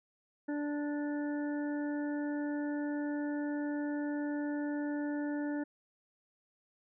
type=harmonic tone; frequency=292.8 Hz; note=D4; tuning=5 cents flat; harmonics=1 / 2 / 3 / 5 / 6; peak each=-33 / -43 / -48 / -49 / -49 dBFS; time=0.48-5.64 s; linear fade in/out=10 ms; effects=none